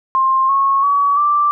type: tone with pitch steps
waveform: sine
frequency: 1058 / 1095.3 / 1133.9 / 1173.9 Hz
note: C6 / C#6 / C#6 / D6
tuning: +19 / -21 / +39 / -1 cents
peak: -11 dBFS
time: 0.15-1.51 s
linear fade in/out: 0 ms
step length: 340 ms
effects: none